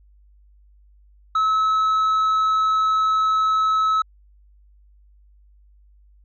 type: tone with tanh clipping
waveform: triangle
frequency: 1294 Hz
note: E6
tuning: 32 cents flat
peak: -17 dBFS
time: 1.35-4.02 s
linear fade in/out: 5 ms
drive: 8 dB
effects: added 50 Hz sine -50 dBFS peak until 6.24 s